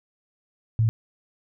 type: tone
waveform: sine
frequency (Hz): 112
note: A2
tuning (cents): +31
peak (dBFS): -17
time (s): 0.79-0.89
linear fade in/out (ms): 0
effects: none